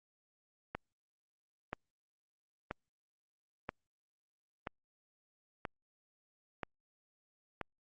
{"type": "click train", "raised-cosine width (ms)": 0.5, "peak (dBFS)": -22, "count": 8, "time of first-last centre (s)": [0.75, 7.613], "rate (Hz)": 1.02, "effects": ["Opus 48 kbps"]}